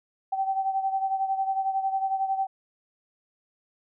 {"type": "beating tone pair", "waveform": "sine", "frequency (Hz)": [771, 782], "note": ["G5", "G5"], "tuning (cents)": [-29, -4], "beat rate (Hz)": 11, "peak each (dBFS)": [-25, -31], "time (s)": [0.32, 2.47], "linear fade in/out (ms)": 10, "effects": []}